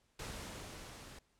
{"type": "noise with level ramp", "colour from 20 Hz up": "pink", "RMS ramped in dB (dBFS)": [-44, -53], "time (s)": [0.19, 1.19], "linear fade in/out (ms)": 5, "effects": ["pink hiss -75 dBFS RMS until 1.39 s", "low-pass 10000 Hz 12 dB/octave"]}